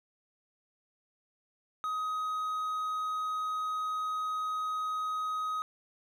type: tone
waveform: triangle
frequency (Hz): 1259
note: D#6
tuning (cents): +20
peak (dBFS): -29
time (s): 1.84-5.62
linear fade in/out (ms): 0
effects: none